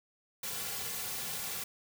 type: noise with comb filter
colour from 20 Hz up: white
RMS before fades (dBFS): -38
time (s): 0.43-1.64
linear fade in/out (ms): 5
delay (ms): 3.2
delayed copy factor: -0.8
effects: none

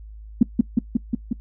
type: tone with echo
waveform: sine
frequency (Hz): 233.1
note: A#3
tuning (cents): 0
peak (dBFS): -8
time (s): 0.41-0.43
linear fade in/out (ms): 5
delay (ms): 180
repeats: 5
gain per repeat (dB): -2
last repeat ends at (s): 1.33
effects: noise-tail reverb RT60 0.1 s tail -20 dB re dry + added 53 Hz sine -37 dBFS peak until 1.4 s

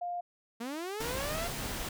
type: tone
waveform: sine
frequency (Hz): 704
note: F5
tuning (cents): +14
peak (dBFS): -33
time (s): 0.01-0.21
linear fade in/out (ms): 10
type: linear sweep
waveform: sawtooth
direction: up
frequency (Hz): 222.8 to 698.5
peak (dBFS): -32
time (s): 0.6-1.48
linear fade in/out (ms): 10
type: noise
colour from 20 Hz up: pink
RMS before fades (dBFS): -37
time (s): 1-1.89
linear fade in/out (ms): 5
effects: none

